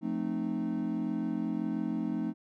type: chord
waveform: triangle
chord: F dominant seventh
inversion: none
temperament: equal with one note detuned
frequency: 174.61 / 220 / 261.6 / 307.6 Hz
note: F3 / A3 / C4 / Eb4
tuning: 0 / 0 / 0 / -20 cents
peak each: -36 / -32 / -34 / -33 dBFS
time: 0.01-2.34 s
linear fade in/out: 50 ms
effects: none